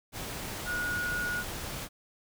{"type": "tone in noise", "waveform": "sine", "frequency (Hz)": 1448, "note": "F#6", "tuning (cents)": -38, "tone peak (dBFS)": -30, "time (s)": [0.65, 1.44], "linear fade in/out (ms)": 50, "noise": "pink", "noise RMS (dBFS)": -38, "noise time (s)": [0.12, 1.89], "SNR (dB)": 5, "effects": []}